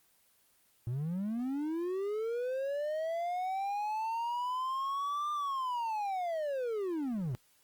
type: linear two-way sweep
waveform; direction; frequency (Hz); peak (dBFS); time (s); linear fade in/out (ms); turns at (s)
triangle; up then down; 113.2 to 1200 to 113.2; -30; 0.87-7.35; 0; 5.32
effects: white hiss -68 dBFS RMS until 7.63 s + Opus 24 kbps